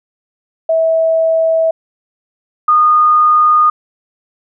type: tone pair in turn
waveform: sine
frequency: 650 / 1227 Hz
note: E5 / D#6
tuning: -24 / -25 cents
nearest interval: major seventh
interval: 1099 cents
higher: second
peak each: -9 / -6 dBFS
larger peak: second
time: 0.69-1.71 / 2.68-3.7 s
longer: neither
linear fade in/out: 5 ms
effects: none